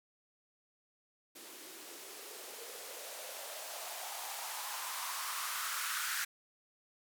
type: noise with band-pass filter sweep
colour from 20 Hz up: violet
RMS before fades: -42 dBFS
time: 1.35-6.25 s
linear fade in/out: 10 ms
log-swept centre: 300 to 1500 Hz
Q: 3.8
effects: none